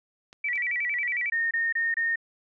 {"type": "clicks", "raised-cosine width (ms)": 0.2, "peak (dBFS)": -30, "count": 2, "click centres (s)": [0.329, 0.557]}
{"type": "tone with vibrato", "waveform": "sine", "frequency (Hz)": 2121, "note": "C7", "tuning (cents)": 23, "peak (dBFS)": -25, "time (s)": [0.44, 1.3], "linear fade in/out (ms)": 5, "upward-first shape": "square", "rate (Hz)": 11, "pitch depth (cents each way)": 150}
{"type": "tone bursts", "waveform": "sine", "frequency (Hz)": 1838, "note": "A#6", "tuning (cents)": -25, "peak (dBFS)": -23, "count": 4, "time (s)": [1.32, 2.158], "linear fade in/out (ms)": 5, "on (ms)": 190, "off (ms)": 26}
{"effects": []}